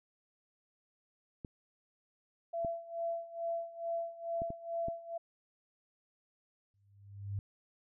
clicks, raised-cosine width 3 ms, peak -29 dBFS, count 5, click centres 1.448 / 2.648 / 4.419 / 4.504 / 4.884 s
sine tone with tremolo, 673 Hz, E5, 36 cents sharp, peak -32 dBFS, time 2.53-5.18 s, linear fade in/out 10 ms, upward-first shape sine, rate 2.3 Hz, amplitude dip 85%
sine tone with exponential growth, 100 Hz, G2, 35 cents sharp, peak -32 dBFS, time 6.74-7.39 s, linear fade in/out 0 ms, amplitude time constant 140 ms
effects none

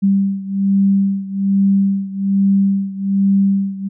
sine beating tone pair, 196 / 197.2 Hz, G3 / G3, 0 / +11 cents, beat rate 1.2 Hz, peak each -14 / -17 dBFS, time 0.02-3.89 s, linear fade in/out 20 ms, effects none

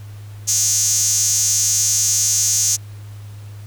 sawtooth tone with high-pass filter, 303.4 Hz, D#4, 44 cents flat, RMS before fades -17 dBFS, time 0.47-2.77 s, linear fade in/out 20 ms, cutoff 6400 Hz, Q 6.2, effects added 103 Hz sine -32 dBFS peak until 3.66 s + pink hiss -48 dBFS RMS until 3.66 s

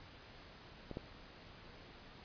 clicks, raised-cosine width 2 ms, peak -30 / -27 dBFS, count 2, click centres 0.913 / 0.971 s, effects pink hiss -56 dBFS RMS until 2.24 s + resampled to 11025 Hz

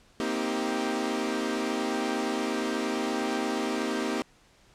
sawtooth chord, C minor seventh, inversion third, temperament equal with one note detuned, 233.1 / 261.6 / 314.9 / 392 Hz, Bb3 / C4 / Eb4 / G4, 0 / 0 / +21 / 0 cents, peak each -29 dBFS, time 0.2-4.22 s, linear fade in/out 0 ms, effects pink hiss -60 dBFS RMS until 4.74 s + low-pass 8000 Hz 12 dB/octave

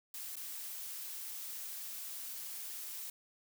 blue noise with dropouts, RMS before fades -44 dBFS, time 0.14-3.1 s, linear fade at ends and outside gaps 2 ms, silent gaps 0.357-0.366 s, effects none

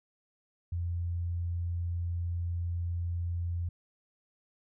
sine tone, 86.3 Hz, F2, 20 cents flat, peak -30 dBFS, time 0.72-3.69 s, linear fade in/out 5 ms, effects none

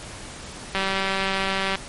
click train, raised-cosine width 0.3 ms, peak -8 dBFS, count 195, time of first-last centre 0.75-1.755 s, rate 193 Hz, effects pink hiss -38 dBFS RMS until 1.88 s + MP3 48 kbps

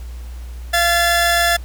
sawtooth tone pair together, 686 / 1728.6 Hz, F5 / A6, -31 / -31 cents, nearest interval octave + major third, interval 1600 cents, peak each -12 / -13 dBFS, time 0.73-1.57 s, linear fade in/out 10 ms, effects added 60 Hz sine -28 dBFS peak until 1.64 s + pink hiss -46 dBFS RMS until 1.64 s

